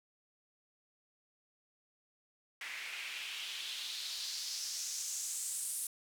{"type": "noise with band-pass filter sweep", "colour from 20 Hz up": "white", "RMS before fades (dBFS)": -41, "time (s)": [2.61, 5.87], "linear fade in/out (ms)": 2, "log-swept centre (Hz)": [2000, 9700], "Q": 2.8, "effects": []}